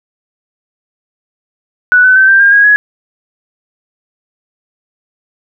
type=tone with pitch steps; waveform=sine; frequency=1480 / 1511.1 / 1542.8 / 1575.3 / 1608.4 / 1642.2 / 1676.7 Hz; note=F#6 / F#6 / G6 / G6 / G6 / G#6 / G#6; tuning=0 / +36 / -28 / +8 / +44 / -20 / +16 cents; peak=-3 dBFS; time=1.92-2.76 s; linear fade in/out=0 ms; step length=120 ms; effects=none